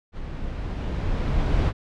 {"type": "noise with level ramp", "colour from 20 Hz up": "brown", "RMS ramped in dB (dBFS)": [-34, -19], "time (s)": [0.12, 1.73], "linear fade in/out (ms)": 50, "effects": ["low-pass 4000 Hz 12 dB/octave"]}